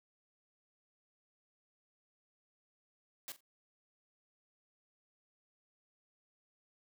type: noise with echo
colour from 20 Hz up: white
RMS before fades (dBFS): -44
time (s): 3.28-3.32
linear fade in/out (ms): 0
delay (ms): 43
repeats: 2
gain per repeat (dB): -15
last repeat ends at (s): 3.406
effects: high-pass 200 Hz 12 dB/octave